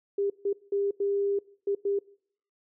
sine tone bursts at uneven times, 400.6 Hz, G4, 38 cents sharp, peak -24 dBFS, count 6, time 0.18-0.3 / 0.45-0.53 / 0.72-0.91 / 1-1.39 / 1.67-1.75 / 1.85-1.99 s, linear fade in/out 5 ms, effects noise-tail reverb RT60 0.6 s tail -22 dB re dry

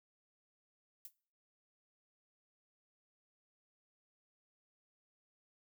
violet noise with exponential decay, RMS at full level -44 dBFS, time 1.05-1.13 s, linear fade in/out 1 ms, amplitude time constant 16 ms, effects noise-tail reverb RT60 0.5 s tail -23 dB re dry

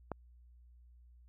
click, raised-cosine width 1 ms, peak -23 dBFS, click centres 0.117 s, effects added 60 Hz sine -57 dBFS peak until 1.28 s

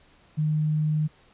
sine tone, 153.4 Hz, D#3, 24 cents flat, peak -21 dBFS, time 0.37-1.08 s, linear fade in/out 20 ms, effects pink hiss -58 dBFS RMS until 1.33 s + resampled to 8000 Hz

